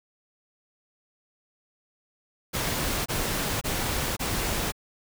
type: noise bursts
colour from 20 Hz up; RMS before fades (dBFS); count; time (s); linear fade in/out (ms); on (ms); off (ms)
pink; -28; 4; 2.53-4.722; 20; 530; 24
effects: none